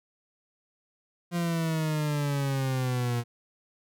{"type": "exponential sweep", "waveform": "40% pulse", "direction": "down", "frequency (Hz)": [174.61, 118.1], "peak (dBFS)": -25, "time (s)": [1.31, 3.24], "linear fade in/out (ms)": 50, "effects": []}